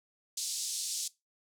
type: band-pass noise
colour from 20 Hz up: white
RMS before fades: -36 dBFS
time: 0.37-1.08 s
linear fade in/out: 5 ms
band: 4100 to 8800 Hz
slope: 24 dB/octave
effects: noise-tail reverb RT60 0.2 s tail -19 dB re dry